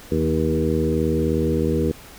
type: harmonic tone with a mistuned harmonic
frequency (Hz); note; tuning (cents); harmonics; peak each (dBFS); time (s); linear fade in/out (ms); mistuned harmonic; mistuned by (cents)
79.4; D#2; +36; 1 / 2 / 3 / 4 / 5 / 6; -25 / -25 / -25 / -25 / -25 / -25; 0.11-1.92; 10; 3; -24
effects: pink hiss -43 dBFS RMS until 2.18 s